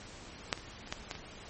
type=clicks; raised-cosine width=0.2 ms; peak=-10 / -27 / -29 / -16 / -18 / -25 dBFS; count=6; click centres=0.528 / 0.576 / 0.874 / 0.925 / 1.112 / 1.153 s; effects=pink hiss -49 dBFS RMS until 1.49 s + MP3 32 kbps